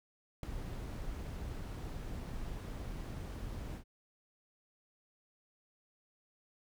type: noise with ADSR envelope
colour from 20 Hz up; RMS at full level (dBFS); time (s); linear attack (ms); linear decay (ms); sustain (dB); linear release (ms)
brown; -32; 0.43-3.84; 3; 4; -10; 84
effects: none